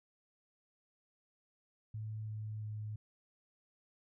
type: tone with pitch steps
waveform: sine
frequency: 108.5 / 107.63 / 106.76 Hz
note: A2 / A2 / G#2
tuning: -24 / -38 / +48 cents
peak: -39 dBFS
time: 1.94-2.96 s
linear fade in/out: 5 ms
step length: 340 ms
effects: none